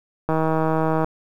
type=click train; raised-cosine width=1 ms; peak=-8 dBFS; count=121; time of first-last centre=0.29-1.045 s; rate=159 Hz; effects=8-bit